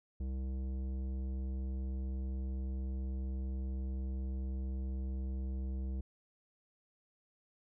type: tone with tanh clipping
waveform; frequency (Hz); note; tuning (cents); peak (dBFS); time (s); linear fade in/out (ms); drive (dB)
sine; 65.41; C2; 0; -37; 0.2-6.01; 5; 13
effects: none